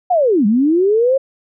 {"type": "linear two-way sweep", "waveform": "sine", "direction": "down then up", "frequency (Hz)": [752, 196, 549], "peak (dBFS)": -10, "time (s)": [0.1, 1.18], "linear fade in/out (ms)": 10, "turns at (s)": 0.46, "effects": []}